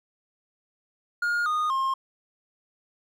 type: tone with pitch steps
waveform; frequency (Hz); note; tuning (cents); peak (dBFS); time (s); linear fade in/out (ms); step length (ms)
triangle; 1423 / 1231.7 / 1066; F6 / D#6 / C6; +32 / -18 / +32; -21; 1.22-1.94; 5; 240
effects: none